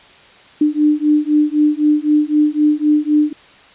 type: beating tone pair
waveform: sine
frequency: 298.1 / 302 Hz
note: D4 / D4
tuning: +26 / +48 cents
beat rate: 3.9 Hz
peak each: -14 dBFS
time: 0.61-3.33 s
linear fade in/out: 5 ms
effects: white hiss -44 dBFS RMS until 3.74 s + resampled to 8000 Hz